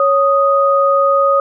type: tone pair together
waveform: sine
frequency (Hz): 554.4 / 1244.5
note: C#5 / D#6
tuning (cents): 0 / 0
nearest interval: octave + major second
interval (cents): 1400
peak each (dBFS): -12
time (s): 0-1.4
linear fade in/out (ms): 2
effects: none